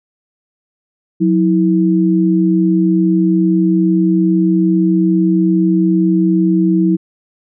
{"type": "tone pair together", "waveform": "sine", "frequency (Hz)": [182.2, 324.6], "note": ["F#3", "E4"], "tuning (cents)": [-26, -27], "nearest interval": "minor seventh", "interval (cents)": 999, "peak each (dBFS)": -12, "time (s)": [1.2, 6.97], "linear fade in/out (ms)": 20, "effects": []}